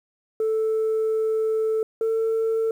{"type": "tone pair in turn", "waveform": "sine", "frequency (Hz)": [440, 447.9], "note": ["A4", "A4"], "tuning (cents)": [0, 31], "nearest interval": "unison", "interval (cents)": 31, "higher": "second", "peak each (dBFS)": -18, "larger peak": "neither", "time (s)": [[0.4, 1.83], [2.01, 2.71]], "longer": "first", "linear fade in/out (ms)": 2, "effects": ["tanh soft clip ceiling -18 dBFS", "9-bit"]}